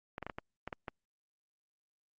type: clicks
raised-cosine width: 0.5 ms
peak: -24 dBFS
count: 8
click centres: 0.181 / 0.227 / 0.266 / 0.298 / 0.385 / 0.676 / 0.728 / 0.882 s
effects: Opus 48 kbps